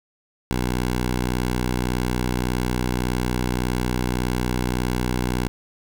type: tone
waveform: 10% pulse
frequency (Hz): 61.74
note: B1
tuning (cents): 0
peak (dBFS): -13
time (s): 0.51-5.48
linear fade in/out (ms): 0
effects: none